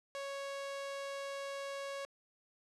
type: tone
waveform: sawtooth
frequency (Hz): 554.4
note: C#5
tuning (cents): 0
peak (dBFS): -36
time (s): 0.15-2.05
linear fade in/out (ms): 0
effects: low-pass 8000 Hz 12 dB/octave